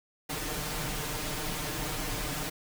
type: noise with comb filter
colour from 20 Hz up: pink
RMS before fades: -34 dBFS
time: 0.29-2.5 s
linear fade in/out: 10 ms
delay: 6.6 ms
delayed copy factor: +0.8
effects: none